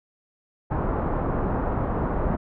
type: low-pass noise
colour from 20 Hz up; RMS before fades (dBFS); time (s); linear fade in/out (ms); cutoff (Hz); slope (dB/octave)
pink; -25; 0.7-2.37; 20; 1200; 24
effects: none